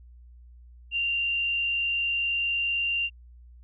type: tone with frequency modulation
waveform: sine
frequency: 2778 Hz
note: F7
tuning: 10 cents flat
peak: -24 dBFS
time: 0.91-3.1 s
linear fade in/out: 50 ms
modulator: 55.6 Hz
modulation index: 0.54
effects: added 60 Hz sine -47 dBFS peak until 3.63 s